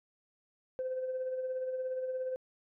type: tone with tremolo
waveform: sine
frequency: 515 Hz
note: C5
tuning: 28 cents flat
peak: -30 dBFS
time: 0.79-2.36 s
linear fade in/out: 0 ms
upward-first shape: sine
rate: 17 Hz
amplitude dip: 45%
effects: tanh soft clip ceiling -29 dBFS